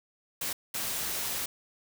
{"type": "noise bursts at uneven times", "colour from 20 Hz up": "white", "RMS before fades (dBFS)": -33, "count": 2, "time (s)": [[0.41, 0.53], [0.74, 1.46]], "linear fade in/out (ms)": 5, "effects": []}